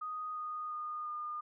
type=tone with pitch steps; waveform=sine; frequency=1244.5 / 1234.5 / 1224.5 / 1214.7 Hz; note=D#6 / D#6 / D#6 / D#6; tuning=0 / -14 / -28 / -42 cents; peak=-37 dBFS; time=0.01-1.41 s; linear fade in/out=10 ms; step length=350 ms; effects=none